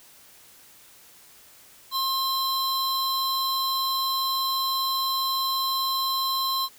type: tone pair together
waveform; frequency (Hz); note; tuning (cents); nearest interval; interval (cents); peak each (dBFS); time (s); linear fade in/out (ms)
square; 1065 / 4037; C6 / B7; +30 / +37; octave + major seventh; 2307; -27; 1.91-6.69; 50
effects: white hiss -52 dBFS RMS until 6.78 s